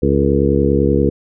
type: harmonic tone with a mistuned harmonic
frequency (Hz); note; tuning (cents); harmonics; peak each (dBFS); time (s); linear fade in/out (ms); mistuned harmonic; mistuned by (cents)
70.2; C#2; +22; 1 / 2 / 3 / 4 / 5 / 6 / 7; -19 / -19 / -19 / -19 / -19 / -19 / -19; 0.02-1.1; 10; 7; -46
effects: none